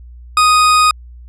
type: tone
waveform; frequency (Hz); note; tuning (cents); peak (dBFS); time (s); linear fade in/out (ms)
40% pulse; 1244.5; D#6; 0; -7; 0.37-0.91; 2
effects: added 60 Hz sine -33 dBFS peak until 1.28 s + resampled to 24000 Hz